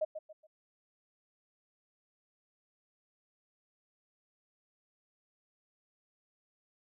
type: tone with echo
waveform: sine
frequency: 622.3 Hz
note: D#5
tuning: in tune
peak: -28 dBFS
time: 0.01-0.05 s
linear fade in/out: 10 ms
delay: 140 ms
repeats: 3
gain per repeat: -10 dB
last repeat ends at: 0.47 s
effects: none